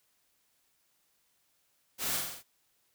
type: noise with echo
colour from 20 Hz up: white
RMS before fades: -34 dBFS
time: 1.98-2.21 s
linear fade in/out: 50 ms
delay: 45 ms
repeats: 5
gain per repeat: -3 dB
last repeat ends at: 2.435 s
effects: white hiss -73 dBFS RMS until 2.94 s